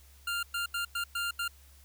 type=tone bursts at uneven times; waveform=25% pulse; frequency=1396.9 Hz; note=F6; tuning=in tune; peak=-27 dBFS; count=6; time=0.27-0.43 / 0.54-0.66 / 0.74-0.85 / 0.95-1.04 / 1.15-1.31 / 1.39-1.48 s; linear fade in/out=5 ms; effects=added 69 Hz sine -55 dBFS peak until 1.84 s + white hiss -61 dBFS RMS until 1.84 s